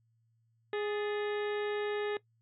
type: harmonic tone with a mistuned harmonic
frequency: 415.3 Hz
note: G#4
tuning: in tune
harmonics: 1 / 2 / 3 / 4 / 5 / 6 / 7 / 8 / 9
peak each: -32 / -43 / -46 / -43 / -47 / -52 / -54 / -53 / -51 dBFS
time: 0.73-2.17 s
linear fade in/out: 2 ms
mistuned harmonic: 4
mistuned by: +79 cents
effects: noise-tail reverb RT60 0.1 s tail -19 dB re dry + added 114 Hz sine -69 dBFS peak until 2.41 s